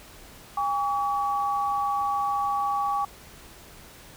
sine tone pair together, 810 / 1136.3 Hz, G#5 / C#6, -43 / +43 cents, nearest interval tritone, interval 586 cents, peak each -26 dBFS, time 0.57-3.05 s, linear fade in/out 5 ms, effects pink hiss -48 dBFS RMS until 4.16 s

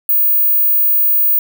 sine tone, 15540 Hz, B9, 29 cents flat, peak -9 dBFS, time 0.09-1.39 s, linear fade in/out 2 ms, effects none

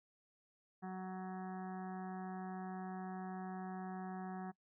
harmonic tone, 186.5 Hz, F#3, 14 cents sharp, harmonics 1 / 2 / 4 / 5 / 6 / 7 / 8 / 9 / 10, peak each -44 / -52 / -48 / -58 / -58 / -60 / -65 / -59 / -67 dBFS, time 0.82-4.52 s, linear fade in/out 20 ms, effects noise-tail reverb RT60 0.1 s tail -23 dB re dry

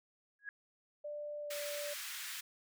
sine tone with exponential growth, 1661.2 Hz, G#6, in tune, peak -37 dBFS, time 0.39-0.49 s, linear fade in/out 1 ms, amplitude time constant 20 ms
sine tone with pitch glide, 591 to 583.2 Hz, D5 to D5, +11 to -12 cents, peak -40 dBFS, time 1.04-1.94 s, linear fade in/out 10 ms, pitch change -23 cents, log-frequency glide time 1.4-1.54 s
pink high-pass noise, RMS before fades -44 dBFS, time 1.5-2.41 s, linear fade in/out 10 ms, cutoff 1500 Hz, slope 24 dB/octave
effects none

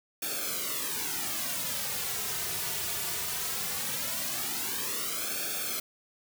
white noise with flanger, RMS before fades -33 dBFS, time 0.22-5.8 s, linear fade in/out 5 ms, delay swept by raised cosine 1 to 3.8 ms, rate 0.19 Hz, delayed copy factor -1, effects none

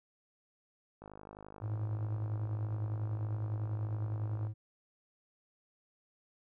click train, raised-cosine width 1 ms, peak -35 dBFS, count 179, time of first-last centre 1.02-4.47 s, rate 51.6 Hz
triangle tone with tremolo, 107.4 Hz, A2, 41 cents flat, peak -29 dBFS, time 1.61-4.54 s, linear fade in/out 50 ms, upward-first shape triangle, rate 10 Hz, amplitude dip 50%
effects none

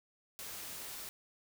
white noise, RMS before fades -45 dBFS, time 0.39-1.09 s, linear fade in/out 0 ms, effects none

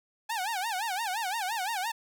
sawtooth tone with vibrato, 824 Hz, G#5, 14 cents flat, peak -26 dBFS, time 0.29-1.92 s, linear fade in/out 10 ms, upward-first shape sine, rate 5.8 Hz, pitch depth 220 cents each way, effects none

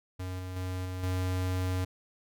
square tone with level steps, 92.1 Hz, F#2, 7 cents flat, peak -35 / -37 / -33 / -35 / -29 dBFS, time 0.19-1.85 s, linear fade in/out 10 ms, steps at 0.39 / 0.56 / 0.85 / 1.03 s, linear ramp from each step 5 ms, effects none

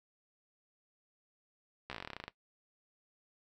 slowing click train, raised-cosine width 0.3 ms, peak -25 dBFS, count 16, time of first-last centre 1.9-2.28 s, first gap 14 ms, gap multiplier 1.08, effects noise-tail reverb RT60 0.1 s tail -17 dB re dry

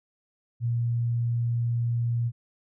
sine tone, 118.2 Hz, A#2, 24 cents sharp, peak -23 dBFS, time 0.6-2.32 s, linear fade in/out 50 ms, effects none

